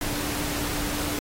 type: tone in noise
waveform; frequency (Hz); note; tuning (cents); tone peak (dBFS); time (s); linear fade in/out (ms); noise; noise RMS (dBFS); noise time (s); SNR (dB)
sine; 293.7; D4; 0; -33; 0.01-1.19; 2; pink; -30; 0.01-1.19; -6
effects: AAC 48 kbps